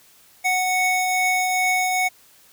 square tone pair together, 739.8 / 2217 Hz, F#5 / C#7, 0 / 0 cents, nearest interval octave + perfect fifth, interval 1900 cents, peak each -22 dBFS, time 0.44-2.09 s, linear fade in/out 20 ms, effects white hiss -53 dBFS RMS until 2.52 s

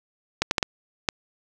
clicks, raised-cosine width 0.2 ms, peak -3 dBFS, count 5, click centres 0.42 / 0.511 / 0.582 / 0.628 / 1.088 s, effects none

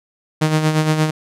sawtooth tone with tremolo, 155.56 Hz, D#3, in tune, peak -8 dBFS, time 0.41-1.11 s, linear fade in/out 10 ms, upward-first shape sine, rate 8.6 Hz, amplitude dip 55%, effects low-pass 10000 Hz 12 dB/octave

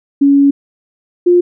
sine tone pair in turn, 280.4 / 353.3 Hz, C#4 / F4, +20 / +20 cents, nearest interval major third, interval 400 cents, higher second, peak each -5 dBFS, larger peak neither, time 0.21-0.51 / 1.26-1.41 s, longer first, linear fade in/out 10 ms, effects none

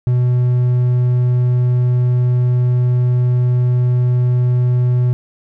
triangle tone, 123.9 Hz, B2, 6 cents sharp, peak -9 dBFS, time 0.07-5.13 s, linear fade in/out 0 ms, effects none

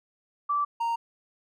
sine / triangle tone pair in turn, 1163 / 927.9 Hz, D6 / A#5, -17 / -8 cents, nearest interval major third, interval 391 cents, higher first, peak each -23 dBFS, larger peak neither, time 0.49-0.65 / 0.8-0.96 s, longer neither, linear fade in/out 10 ms, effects none

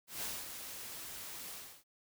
white noise with ADSR envelope, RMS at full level -39 dBFS, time 0.07-1.84 s, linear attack 160 ms, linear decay 220 ms, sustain -7 dB, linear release 310 ms, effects none

